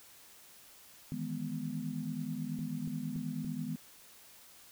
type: chord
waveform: sine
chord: E major seventh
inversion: third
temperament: equal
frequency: 155.56 / 164.81 / 207.7 / 246.9 Hz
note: D#3 / E3 / G#3 / B3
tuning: 0 / 0 / 0 / 0 cents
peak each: -41 / -42 / -41 / -39 dBFS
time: 1.12-3.76 s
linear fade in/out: 0 ms
type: click train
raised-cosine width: 3 ms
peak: -36 dBFS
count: 4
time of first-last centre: 2.59-3.447 s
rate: 3.5 Hz
effects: white hiss -57 dBFS RMS until 4.71 s